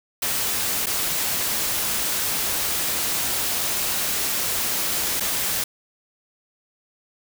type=noise with dropouts; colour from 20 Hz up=white; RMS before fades=-24 dBFS; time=0.22-5.64 s; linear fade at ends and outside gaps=5 ms; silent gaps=0.86-0.867 / 5.199-5.205 s; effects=none